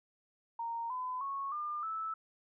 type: tone with pitch steps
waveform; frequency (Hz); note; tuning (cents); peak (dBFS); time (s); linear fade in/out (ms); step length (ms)
sine; 927 / 1010.9 / 1102.4 / 1202.2 / 1311; A#5 / B5 / C#6 / D6 / E6; -10 / +40 / -10 / +40 / -10; -35; 0.59-2.14; 5; 310
effects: none